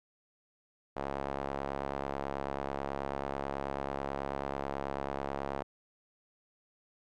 sawtooth tone with band-pass filter, 69.2 Hz, C#2, 2 cents flat, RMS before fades -37 dBFS, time 0.96-5.63 s, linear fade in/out 10 ms, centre 740 Hz, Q 1.3, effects none

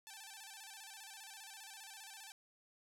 5% pulse tone with vibrato, 827 Hz, G#5, 8 cents flat, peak -39 dBFS, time 0.07-2.32 s, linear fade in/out 0 ms, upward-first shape square, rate 15 Hz, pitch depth 100 cents each way, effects none

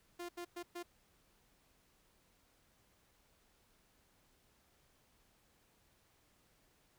sawtooth tone bursts at uneven times, 349.2 Hz, F4, in tune, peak -39 dBFS, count 4, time 0.19-0.29 / 0.37-0.45 / 0.56-0.63 / 0.75-0.83 s, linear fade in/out 10 ms, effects pink hiss -72 dBFS RMS until 6.98 s

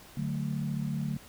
sine chord, D major, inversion none, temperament equal, 146.83 / 185 / 220 Hz, D3 / F#3 / A3, 0 / 0 / 0 cents, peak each -32 / -36 / -35 dBFS, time 0.17-1.17 s, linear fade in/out 5 ms, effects pink hiss -52 dBFS RMS until 1.28 s

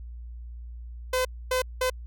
sawtooth tone bursts at uneven times, 510 Hz, C5, 44 cents flat, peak -19 dBFS, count 3, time 1.13-1.25 / 1.51-1.62 / 1.81-1.9 s, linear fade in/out 5 ms, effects added 59 Hz sine -37 dBFS peak until 2.06 s

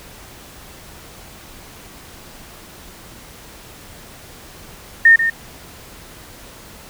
sine tone with echo, 1827 Hz, A#6, 35 cents flat, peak -5 dBFS, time 5.05-5.16 s, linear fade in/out 5 ms, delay 140 ms, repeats 1, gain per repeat -9 dB, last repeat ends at 5.3 s, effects pink hiss -40 dBFS RMS until 6.89 s

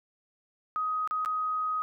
sine tone with dropouts, 1256 Hz, D#6, 16 cents sharp, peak -27 dBFS, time 0.76-1.82 s, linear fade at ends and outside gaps 0 ms, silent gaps 1.075-1.11 / 1.249-1.259 s, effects none

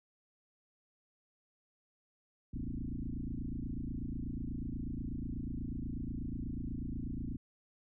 sine tone with frequency modulation, 106.5 Hz, G#2, 44 cents sharp, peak -36 dBFS, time 2.53-7.37 s, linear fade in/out 10 ms, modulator 28.2 Hz, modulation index 6.4, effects none

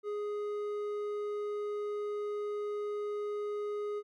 sine tone with hard clipping, 415.3 Hz, G#4, in tune, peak -35 dBFS, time 0.03-4.03 s, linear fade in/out 50 ms, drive 6 dB, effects none

